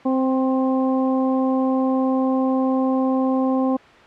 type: harmonic tone with a mistuned harmonic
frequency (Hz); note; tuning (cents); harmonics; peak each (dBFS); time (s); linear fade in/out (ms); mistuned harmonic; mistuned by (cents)
261.6; C4; 0; 1 / 2 / 3 / 4; -18 / -24 / -28 / -30; 0.05-3.77; 10; 4; +18
effects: white hiss -45 dBFS RMS until 4.06 s + low-pass 2000 Hz 12 dB/octave